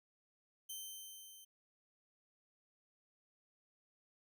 10% pulse tone with level ramp, 3100 Hz, G7, 20 cents flat, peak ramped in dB -35 to -48 dBFS, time 0.69-1.45 s, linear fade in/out 10 ms, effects none

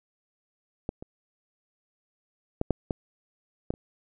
clicks, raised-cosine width 2 ms, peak -16 / -26 / -12 / -9 / -14 / -13 / -29 dBFS, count 7, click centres 0.891 / 1.025 / 2.614 / 2.707 / 2.908 / 3.705 / 3.739 s, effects none

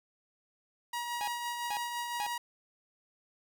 sawtooth tone with tremolo, 955 Hz, A#5, 42 cents sharp, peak -29 dBFS, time 0.93-2.38 s, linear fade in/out 5 ms, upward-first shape triangle, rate 5.9 Hz, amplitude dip 40%
45% pulse tone bursts, 830 Hz, G#5, 1 cent flat, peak -33 dBFS, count 3, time 1.21-2.265 s, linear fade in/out 0 ms, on 65 ms, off 430 ms
effects none

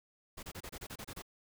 pink noise bursts, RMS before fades -45 dBFS, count 10, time 0.37-1.222 s, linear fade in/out 10 ms, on 60 ms, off 28 ms, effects none

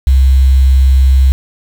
sine tone with quantisation, 66.2 Hz, C2, 21 cents sharp, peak -4 dBFS, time 0.07-1.32 s, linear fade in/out 0 ms, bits 5, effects none

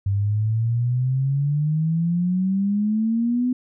sine exponential sweep, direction up, 97.5 to 253.4 Hz, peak -18 dBFS, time 0.06-3.53 s, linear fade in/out 5 ms, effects none

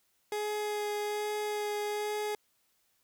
30% pulse tone with vibrato, 418.4 Hz, G#4, 13 cents sharp, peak -29 dBFS, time 0.32-2.35 s, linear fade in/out 2 ms, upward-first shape sine, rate 1.2 Hz, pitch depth 10 cents each way, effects white hiss -73 dBFS RMS until 3.03 s

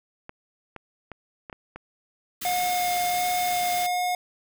clicks, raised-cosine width 0.5 ms, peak -23 dBFS, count 6, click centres 0.294 / 0.763 / 1.117 / 1.498 / 1.528 / 1.76 s
white band-stop noise, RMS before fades -33 dBFS, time 2.41-3.87 s, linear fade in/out 10 ms, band 450 to 1100 Hz, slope 96 dB/octave
square tone with vibrato, 717 Hz, F5, 45 cents sharp, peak -24 dBFS, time 2.45-4.15 s, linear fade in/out 2 ms, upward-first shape sine, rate 1.4 Hz, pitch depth 10 cents each way
effects none

